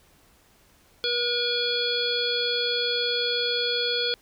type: harmonic tone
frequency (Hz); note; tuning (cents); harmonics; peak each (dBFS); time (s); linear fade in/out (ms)
481.1; B4; -45; 1 / 3 / 5 / 7 / 9 / 10; -29 / -32 / -36 / -27 / -29 / -36; 1.04-4.14; 0
effects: pink hiss -59 dBFS RMS until 4.21 s